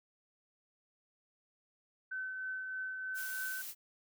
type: tone with tremolo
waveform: sine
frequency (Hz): 1524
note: G6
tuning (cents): -49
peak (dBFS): -36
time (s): 2.11-3.62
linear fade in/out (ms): 10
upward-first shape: triangle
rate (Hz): 3.2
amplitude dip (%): 35
type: noise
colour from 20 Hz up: blue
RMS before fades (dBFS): -44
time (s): 3.14-3.75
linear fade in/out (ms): 50
effects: none